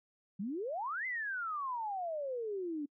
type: exponential two-way sweep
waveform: sine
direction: up then down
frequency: 181.5 to 2093 to 281.2 Hz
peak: -35 dBFS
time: 0.39-2.86 s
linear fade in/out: 10 ms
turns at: 1.06 s
effects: noise-tail reverb RT60 0.1 s tail -26 dB re dry